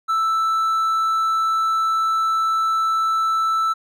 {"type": "tone", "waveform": "triangle", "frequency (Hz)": 1321, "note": "E6", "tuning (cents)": 3, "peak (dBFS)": -15, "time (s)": [0.08, 3.74], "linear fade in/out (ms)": 20, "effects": []}